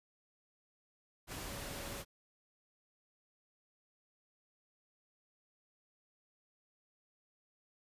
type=tone in noise; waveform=sine; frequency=560 Hz; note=C#5; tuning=18 cents sharp; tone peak=-53 dBFS; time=1.48-2.04 s; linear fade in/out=50 ms; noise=pink; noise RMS=-44 dBFS; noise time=1.27-2.05 s; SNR=-12 dB; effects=resampled to 32000 Hz